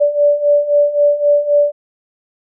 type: beating tone pair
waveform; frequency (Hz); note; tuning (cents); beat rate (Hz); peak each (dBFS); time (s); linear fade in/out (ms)
sine; 580 / 583.8; D5 / D5; -22 / -10; 3.8; -15 / -11; 0-1.72; 20
effects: none